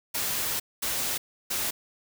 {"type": "noise bursts at uneven times", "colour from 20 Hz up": "white", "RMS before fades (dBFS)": -29, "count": 3, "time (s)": [[0.14, 0.6], [0.82, 1.18], [1.5, 1.71]], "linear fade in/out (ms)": 10, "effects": []}